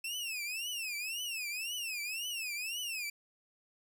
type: tone with vibrato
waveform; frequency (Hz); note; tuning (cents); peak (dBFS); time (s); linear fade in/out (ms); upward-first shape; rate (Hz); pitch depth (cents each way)
sawtooth; 2637; E7; 0; -33; 0.04-3.1; 5; triangle; 1.9; 240
effects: none